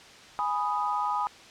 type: chord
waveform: sine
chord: G# minor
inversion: none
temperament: equal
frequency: 830.6 / 987.8 / 1244.5 Hz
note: G#5 / B5 / D#6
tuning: 0 / 0 / 0 cents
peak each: -30 dBFS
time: 0.39-1.27 s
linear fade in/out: 0 ms
effects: white hiss -49 dBFS RMS until 1.5 s + low-pass 5000 Hz 12 dB/octave